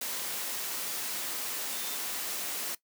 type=tone in noise; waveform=sine; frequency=3598 Hz; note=A7; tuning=38 cents sharp; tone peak=-45 dBFS; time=1.72-1.96 s; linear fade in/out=5 ms; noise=white; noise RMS=-35 dBFS; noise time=0.01-2.75 s; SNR=-13 dB; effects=noise-tail reverb RT60 0.1 s tail -18 dB re dry + high-pass 200 Hz 12 dB/octave